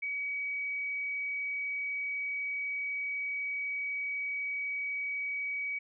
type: tone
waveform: sine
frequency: 2268 Hz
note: C#7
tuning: 39 cents sharp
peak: -32 dBFS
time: 0.02-5.79 s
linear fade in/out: 10 ms
effects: none